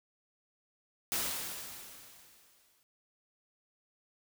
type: noise with exponential decay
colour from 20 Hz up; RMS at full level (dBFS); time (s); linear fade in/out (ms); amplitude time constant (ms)
white; -32; 1.12-2.83; 0; 370
effects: none